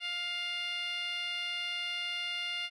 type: tone with band-pass filter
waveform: 10% pulse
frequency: 703 Hz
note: F5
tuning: 11 cents sharp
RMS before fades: -36 dBFS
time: 0-2.7 s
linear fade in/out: 50 ms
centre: 2700 Hz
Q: 2.2
effects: resampled to 24000 Hz